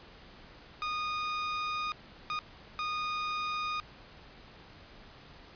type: tone bursts at uneven times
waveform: sawtooth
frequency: 1232 Hz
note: D#6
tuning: 17 cents flat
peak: -28 dBFS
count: 3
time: 0.82-1.92 / 2.3-2.39 / 2.79-3.8 s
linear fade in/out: 0 ms
effects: pink hiss -53 dBFS RMS until 5.55 s + resampled to 11025 Hz